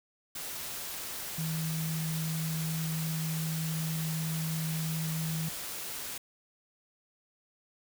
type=tone in noise; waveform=sine; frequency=160 Hz; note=D#3; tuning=49 cents sharp; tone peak=-31 dBFS; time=1.38-5.49 s; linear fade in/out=5 ms; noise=white; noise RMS=-39 dBFS; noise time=0.35-6.18 s; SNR=+5 dB; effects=none